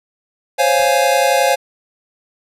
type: chord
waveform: square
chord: Db major seventh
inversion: third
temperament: equal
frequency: 523.3 / 554.4 / 698.5 / 830.6 Hz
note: C5 / Db5 / F5 / Ab5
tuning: 0 / 0 / 0 / 0 cents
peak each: -18 dBFS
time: 0.58-1.56 s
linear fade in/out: 20 ms
type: noise with exponential decay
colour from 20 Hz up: pink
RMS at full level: -35 dBFS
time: 0.79-1.04 s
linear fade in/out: 5 ms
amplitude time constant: 54 ms
effects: resampled to 32000 Hz